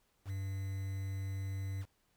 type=tone with quantisation; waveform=triangle; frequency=97 Hz; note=G2; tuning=18 cents flat; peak=-34 dBFS; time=0.25-1.86 s; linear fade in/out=50 ms; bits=9; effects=pink hiss -75 dBFS RMS until 2.16 s